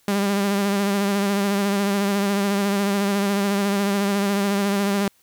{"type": "tone with vibrato", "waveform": "sawtooth", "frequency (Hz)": 200, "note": "G3", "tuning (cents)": 35, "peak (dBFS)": -15, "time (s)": [0.08, 5.08], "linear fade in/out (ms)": 2, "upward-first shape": "sine", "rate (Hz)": 14, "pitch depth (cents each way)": 33, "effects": ["white hiss -60 dBFS RMS until 5.22 s"]}